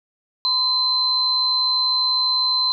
sine tone pair together, 1021 / 4084 Hz, C6 / C8, -43 / -43 cents, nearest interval 2 octaves, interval 2400 cents, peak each -26 / -17 dBFS, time 0.45-2.72 s, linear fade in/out 0 ms, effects none

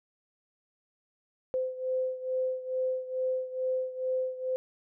sine beating tone pair, 514 / 516.3 Hz, C5 / C5, -31 / -23 cents, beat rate 2.3 Hz, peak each -30 / -34 dBFS, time 1.54-4.56 s, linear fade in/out 0 ms, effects none

